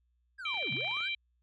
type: linear two-way sweep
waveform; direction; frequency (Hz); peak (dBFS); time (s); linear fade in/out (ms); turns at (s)
triangle; down then up; 1661.2 to 132.9 to 1661.2; -38; 0.38-1.09; 20; 0.72
type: harmonic tone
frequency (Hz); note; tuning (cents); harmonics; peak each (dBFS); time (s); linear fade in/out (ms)
784; G5; 0; 3 / 4 / 5; -33 / -38 / -40; 0.45-1.15; 5
type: clicks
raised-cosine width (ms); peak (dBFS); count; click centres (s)
0.3; -32; 12; 0.543 / 0.574 / 0.627 / 0.673 / 0.725 / 0.767 / 0.808 / 0.847 / 0.878 / 0.913 / 0.969 / 1.006
type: tone with exponential decay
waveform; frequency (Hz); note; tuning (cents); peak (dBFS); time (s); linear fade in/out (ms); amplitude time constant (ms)
sine; 130.81; C3; 0; -37; 0.72-1.07; 5; 76
effects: added 60 Hz sine -70 dBFS peak until 1.42 s + MP3 48 kbps